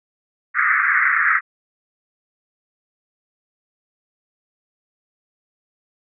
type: band-pass noise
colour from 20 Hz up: white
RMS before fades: -17 dBFS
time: 0.54-1.41 s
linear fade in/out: 50 ms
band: 1200 to 2100 Hz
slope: 96 dB/octave
effects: none